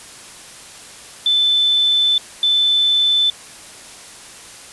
sine tone bursts at uneven times, 3520 Hz, A7, in tune, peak -12 dBFS, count 2, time 1.26-2.18 / 2.43-3.3 s, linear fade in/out 2 ms, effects white hiss -38 dBFS RMS until 4.72 s + resampled to 24000 Hz

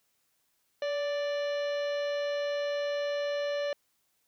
harmonic tone with a mistuned harmonic, 587.3 Hz, D5, in tune, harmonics 1 / 2 / 3 / 4 / 5 / 6 / 7 / 9 / 10, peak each -29 / -46 / -41 / -48 / -45 / -52 / -48 / -58 / -59 dBFS, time 0.82-3.73 s, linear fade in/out 2 ms, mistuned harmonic 1, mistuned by -35 cents, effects white hiss -74 dBFS RMS until 4.27 s

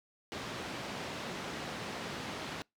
pink band-pass noise, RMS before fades -41 dBFS, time 0.32-2.62 s, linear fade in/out 0 ms, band 140 to 4500 Hz, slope 12 dB/octave, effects noise-tail reverb RT60 0.2 s tail -26 dB re dry

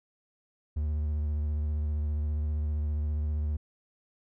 triangle tone with vibrato, 75.1 Hz, D2, 39 cents sharp, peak -25 dBFS, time 0.76-3.57 s, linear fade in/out 10 ms, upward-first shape triangle, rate 15 Hz, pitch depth 38 cents each way, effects none

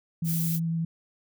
sine tone with vibrato, 164.9 Hz, E3, 1 cent sharp, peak -25 dBFS, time 0.22-0.85 s, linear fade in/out 5 ms, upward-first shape triangle, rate 10 Hz, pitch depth 13 cents each way
violet noise, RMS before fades -32 dBFS, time 0.24-0.6 s, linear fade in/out 50 ms
effects none

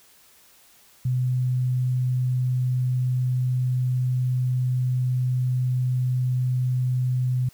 sine tone, 126.5 Hz, B2, 42 cents sharp, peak -20 dBFS, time 1.05-7.49 s, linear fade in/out 5 ms, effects white hiss -55 dBFS RMS until 7.53 s

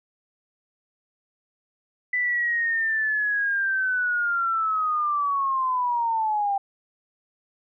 sine linear sweep, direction down, 1995 to 784 Hz, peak -21 dBFS, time 2.13-6.58 s, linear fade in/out 5 ms, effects none

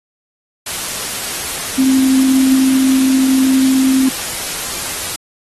sine tone in noise, 263.7 Hz, C4, 14 cents sharp, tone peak -9 dBFS, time 1.78-4.09 s, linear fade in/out 5 ms, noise white, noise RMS -22 dBFS, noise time 0.66-5.16 s, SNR +10 dB, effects AAC 32 kbps

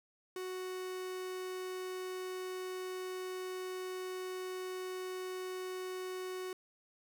45% pulse tone, 370 Hz, F#4, in tune, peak -39 dBFS, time 0.36-6.53 s, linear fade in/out 2 ms, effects none

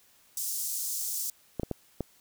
pink high-pass noise, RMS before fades -33 dBFS, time 0.37-1.3 s, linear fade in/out 2 ms, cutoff 6000 Hz, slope 24 dB/octave
clicks, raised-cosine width 2 ms, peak -17 dBFS, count 4, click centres 1.597 / 1.633 / 1.713 / 2.007 s
effects white hiss -62 dBFS RMS until 2.2 s

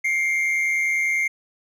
triangle tone pair together, 2115 / 2275 Hz, C7 / C#7, +18 / +44 cents, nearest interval minor second, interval 126 cents, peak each -18 / -27 dBFS, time 0.04-1.28 s, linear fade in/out 10 ms, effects none

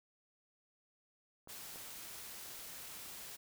clicks, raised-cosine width 1 ms, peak -39 dBFS, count 2, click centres 1.474 / 1.759 s
white noise, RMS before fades -49 dBFS, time 1.48-3.37 s, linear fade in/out 20 ms
effects none

